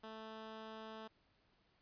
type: tone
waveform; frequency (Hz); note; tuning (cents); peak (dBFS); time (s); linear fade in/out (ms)
10% pulse; 220; A3; 0; -40; 0.03-1.08; 10
effects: pink hiss -75 dBFS RMS until 1.81 s + resampled to 11025 Hz